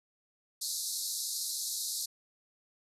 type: band-pass noise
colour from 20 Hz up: pink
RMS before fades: -36 dBFS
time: 0.61-2.06 s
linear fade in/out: 10 ms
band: 3900 to 13000 Hz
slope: 96 dB/octave
effects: none